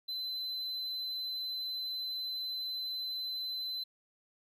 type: tone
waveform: triangle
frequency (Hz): 4044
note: B7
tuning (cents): +40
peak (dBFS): -34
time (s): 0.08-3.84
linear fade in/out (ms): 10
effects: none